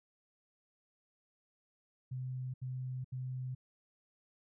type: tone bursts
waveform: sine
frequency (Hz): 128.3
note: C3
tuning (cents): -34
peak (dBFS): -37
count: 3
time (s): 2.11-3.55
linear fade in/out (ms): 10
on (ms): 430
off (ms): 75
effects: none